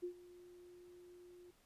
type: tone with ADSR envelope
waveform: sine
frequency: 354.9 Hz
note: F4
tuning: 28 cents sharp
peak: -38 dBFS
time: 0.02-1.51 s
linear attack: 20 ms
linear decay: 92 ms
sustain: -18 dB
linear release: 9 ms
effects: pink hiss -72 dBFS RMS until 1.65 s + resampled to 32000 Hz